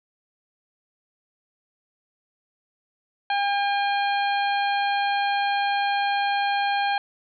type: harmonic tone with a mistuned harmonic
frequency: 805 Hz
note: G5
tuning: 46 cents sharp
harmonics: 1 / 2 / 3 / 4 / 5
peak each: -22 / -28 / -32 / -34 / -36 dBFS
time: 3.3-6.98 s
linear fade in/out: 2 ms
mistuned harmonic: 5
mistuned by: +73 cents
effects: none